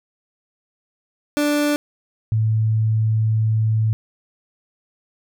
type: tone pair in turn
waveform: 30% pulse / sine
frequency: 293.7 / 110.01 Hz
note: D4 / A2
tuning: 0 / 0 cents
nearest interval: octave + perfect fourth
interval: 1700 cents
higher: first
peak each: -14 / -15 dBFS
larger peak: first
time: 1.37-1.76 / 2.32-3.93 s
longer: second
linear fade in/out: 0 ms
effects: none